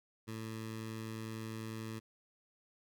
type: tone with notch filter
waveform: 15% pulse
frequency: 111.1 Hz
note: A2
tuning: 17 cents sharp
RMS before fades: -43 dBFS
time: 0.27-2 s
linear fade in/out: 20 ms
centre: 670 Hz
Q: 1.2
effects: none